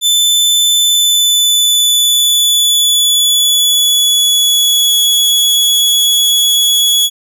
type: tone with pitch glide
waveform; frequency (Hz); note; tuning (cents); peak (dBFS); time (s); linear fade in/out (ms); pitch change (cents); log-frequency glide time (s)
sawtooth; 3520 to 3373; A7 to G#7; 0 to +26; -5; 0.01-7.1; 50; -74; 0.78-5.03
effects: none